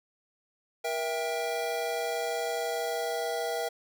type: chord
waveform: square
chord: E diminished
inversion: second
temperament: just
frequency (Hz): 474.7 / 659.3 / 791.1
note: Bb4 / E5 / G5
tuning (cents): +31 / 0 / +16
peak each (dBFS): -34 / -34 / -36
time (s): 0.84-3.69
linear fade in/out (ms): 10
effects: none